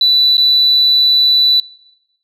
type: tone with dropouts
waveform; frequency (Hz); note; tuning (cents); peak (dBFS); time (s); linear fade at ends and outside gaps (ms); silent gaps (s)
sine; 3972; B7; +9; -7; 0.01-1.6; 2; 0.37-0.379
effects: noise-tail reverb RT60 1.0 s tail -21 dB re dry + tanh soft clip ceiling -3 dBFS